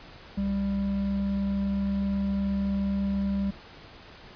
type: tone pair together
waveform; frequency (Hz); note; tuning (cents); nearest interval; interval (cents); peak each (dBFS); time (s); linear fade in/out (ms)
triangle; 66 / 197.78; C2 / G3; +16 / +16; octave + perfect fifth; 1900; -33 / -23; 0.37-3.51; 10
effects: pink hiss -48 dBFS RMS until 4.35 s + resampled to 11025 Hz